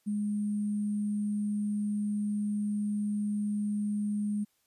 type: tone with sample-and-hold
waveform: sine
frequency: 207.7 Hz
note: G#3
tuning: in tune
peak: -28 dBFS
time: 0.06-4.45 s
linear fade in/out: 20 ms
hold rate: 8820 Hz
effects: white hiss -73 dBFS RMS until 4.66 s + resampled to 32000 Hz